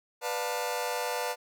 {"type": "chord", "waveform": "sawtooth", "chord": "B half-diminished seventh", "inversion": "none", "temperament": "just", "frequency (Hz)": [493.9, 592.7, 711.2, 889], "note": ["B4", "D5", "F5", "A5"], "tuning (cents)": [0, 16, 31, 18], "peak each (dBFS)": [-30, -33, -33, -31], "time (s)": [0.21, 1.36], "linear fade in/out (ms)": 50, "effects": []}